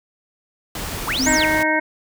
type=noise; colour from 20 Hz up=pink; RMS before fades=-28 dBFS; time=0.75-1.63 s; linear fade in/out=2 ms
type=linear two-way sweep; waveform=sine; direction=up then down; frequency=671 to 7930 to 1783 Hz; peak=-20 dBFS; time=1.07-1.46 s; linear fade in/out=10 ms; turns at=1.31 s
type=tone; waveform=sine; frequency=261.6 Hz; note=C4; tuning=in tune; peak=-20 dBFS; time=1.18-1.37 s; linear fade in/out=20 ms
type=harmonic tone; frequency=311.1 Hz; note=D#4; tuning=in tune; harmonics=1 / 2 / 3 / 5 / 6 / 7; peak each=-23 / -23 / -23 / -23 / -23 / -23 dBFS; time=1.26-1.8 s; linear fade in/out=10 ms
effects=none